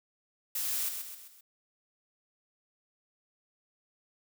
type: noise with echo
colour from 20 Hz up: blue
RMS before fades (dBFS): -33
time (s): 0.55-0.89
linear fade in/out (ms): 5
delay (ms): 130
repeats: 4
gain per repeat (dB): -6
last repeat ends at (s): 1.41
effects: none